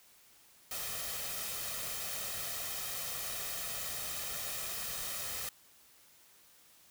white noise with comb filter, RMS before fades -39 dBFS, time 0.71-5.49 s, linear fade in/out 2 ms, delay 1.6 ms, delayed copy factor +0.55, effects white hiss -62 dBFS RMS until 6.9 s

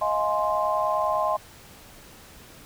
sine chord, F minor seventh, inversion third, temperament just, 628.6 / 698.5 / 838.1 / 1047.7 Hz, Eb5 / F5 / Ab5 / C6, +18 / 0 / +16 / +2 cents, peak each -26 / -30 / -29 / -25 dBFS, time 0.01-1.37 s, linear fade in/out 10 ms, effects pink hiss -48 dBFS RMS until 2.65 s

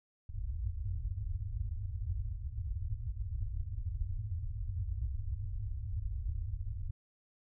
white low-pass noise, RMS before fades -37 dBFS, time 0.29-6.91 s, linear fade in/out 10 ms, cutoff 110 Hz, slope 96 dB/octave, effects none

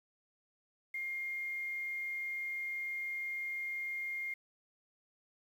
sine tone with quantisation, 2123 Hz, C7, 25 cents sharp, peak -36 dBFS, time 0.94-4.34 s, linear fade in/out 5 ms, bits 10, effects none

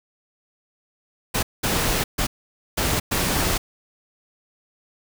pink noise bursts at uneven times, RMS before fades -22 dBFS, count 5, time 1.34-1.43 / 1.63-2.04 / 2.18-2.27 / 2.77-3 / 3.11-3.58 s, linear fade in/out 10 ms, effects none

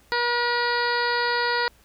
harmonic tone, 480 Hz, B4, 49 cents flat, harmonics 1 / 2 / 3 / 4 / 5 / 6 / 7 / 8 / 9 / 10, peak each -28 / -26 / -27 / -28 / -38 / -42 / -42 / -36 / -32 / -34 dBFS, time 0.12-1.68 s, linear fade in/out 0 ms, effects added 57 Hz sine -57 dBFS peak until 1.84 s + pink hiss -58 dBFS RMS until 1.84 s

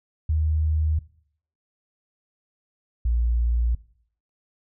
sine tone pair in turn, 77.8 / 58.66 Hz, D#2 / A#1, 0 / +12 cents, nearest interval perfect fourth, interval 488 cents, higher first, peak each -19 dBFS, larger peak neither, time 0.29-0.99 / 3.05-3.75 s, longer neither, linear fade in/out 5 ms, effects noise-tail reverb RT60 0.6 s tail -19 dB re dry

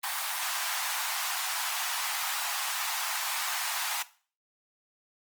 pink high-pass noise, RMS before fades -32 dBFS, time 0.03-4.03 s, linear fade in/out 10 ms, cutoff 760 Hz, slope 48 dB/octave, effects noise-tail reverb RT60 0.4 s tail -17 dB re dry + Opus 24 kbps

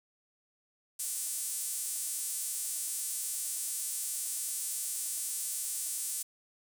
sawtooth tone with high-pass filter, 297.1 Hz, D4, 20 cents sharp, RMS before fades -36 dBFS, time 0.99-6.23 s, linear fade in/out 10 ms, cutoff 8600 Hz, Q 2.2, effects none

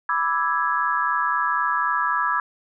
sine chord, E dominant seventh, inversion second, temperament equal, 987.8 / 1174.7 / 1318.5 / 1661.2 Hz, B5 / D6 / E6 / G#6, 0 / 0 / 0 / 0 cents, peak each -25 dBFS, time 0.09-2.4 s, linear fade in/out 2 ms, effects none

